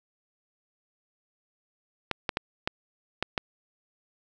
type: clicks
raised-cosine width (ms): 0.3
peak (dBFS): -10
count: 6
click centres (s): 2.113 / 2.292 / 2.371 / 2.675 / 3.226 / 3.378
effects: none

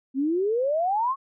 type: exponential sweep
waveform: sine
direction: up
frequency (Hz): 257.2 to 1119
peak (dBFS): -21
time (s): 0.14-1.16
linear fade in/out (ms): 50
effects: none

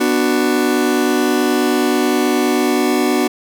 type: chord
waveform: 40% pulse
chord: B minor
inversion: none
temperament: just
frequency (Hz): 246.9 / 296.3 / 370.4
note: B3 / D4 / F#4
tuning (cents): 0 / +15 / +2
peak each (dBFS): -17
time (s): 0-3.28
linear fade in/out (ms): 10
effects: none

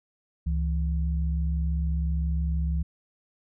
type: tone pair together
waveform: sine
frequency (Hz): 69.29 / 164.81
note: C#2 / E3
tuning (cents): 0 / 0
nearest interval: octave + minor third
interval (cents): 1500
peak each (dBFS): -24 / -31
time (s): 0.46-2.83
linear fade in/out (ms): 10
effects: none

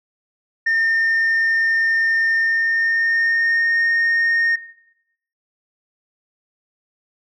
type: tone with pitch glide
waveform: sine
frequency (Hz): 1815 to 1842.5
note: A#6 to A#6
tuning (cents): -47 to -21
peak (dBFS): -13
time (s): 0.66-4.56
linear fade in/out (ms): 10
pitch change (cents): +26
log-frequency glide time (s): 2.34-3.78
effects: noise-tail reverb RT60 0.8 s tail -17 dB re dry + tanh soft clip ceiling -13 dBFS

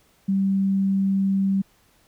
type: tone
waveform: sine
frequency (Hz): 194.4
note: G3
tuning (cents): -14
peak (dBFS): -18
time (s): 0.28-1.62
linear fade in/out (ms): 10
effects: pink hiss -60 dBFS RMS until 2.07 s

